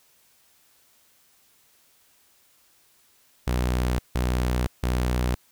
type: tone bursts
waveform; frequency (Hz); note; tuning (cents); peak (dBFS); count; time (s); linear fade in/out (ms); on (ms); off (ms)
sawtooth; 61.74; B1; 0; -18; 3; 3.47-5.35; 5; 520; 160
effects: white hiss -61 dBFS RMS until 5.51 s